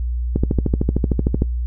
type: click train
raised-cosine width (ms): 3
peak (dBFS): -4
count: 15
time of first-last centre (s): 0.36-1.421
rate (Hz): 13.2
effects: noise-tail reverb RT60 0.1 s tail -19 dB re dry + added 60 Hz sine -19 dBFS peak until 1.66 s